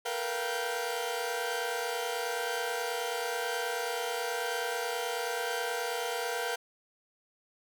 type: tone cluster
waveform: sawtooth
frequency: 450.6 / 479.9 / 695 / 778 / 1555 Hz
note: A4 / B4 / F5 / G5 / G6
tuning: +41 / -50 / -9 / -13 / -14 cents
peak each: -37 / -31 / -34 / -36 / -36 dBFS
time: 0.05-6.56 s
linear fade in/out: 10 ms
effects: none